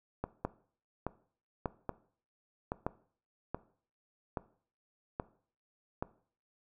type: two click trains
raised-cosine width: 1 ms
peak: -20 / -18 dBFS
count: 8 / 3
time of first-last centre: 0.24-6.025 / 0.45-2.865 s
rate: 1.21 / 0.828 Hz
effects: noise-tail reverb RT60 0.5 s tail -18 dB re dry